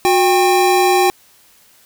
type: tone pair together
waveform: square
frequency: 363.8 / 794 Hz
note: F#4 / G5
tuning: -29 / +22 cents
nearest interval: octave + major second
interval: 1351 cents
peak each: -14 dBFS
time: 0.05-1.1 s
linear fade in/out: 0 ms
effects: white hiss -50 dBFS RMS until 1.85 s